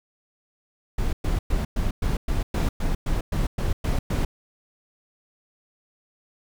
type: noise bursts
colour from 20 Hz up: brown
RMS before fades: -23 dBFS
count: 13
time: 0.98-4.25 s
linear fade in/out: 5 ms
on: 150 ms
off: 110 ms
effects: none